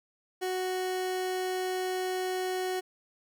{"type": "tone", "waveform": "30% pulse", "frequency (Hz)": 370, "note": "F#4", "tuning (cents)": 0, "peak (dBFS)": -27, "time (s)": [0.41, 2.81], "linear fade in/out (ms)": 20, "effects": []}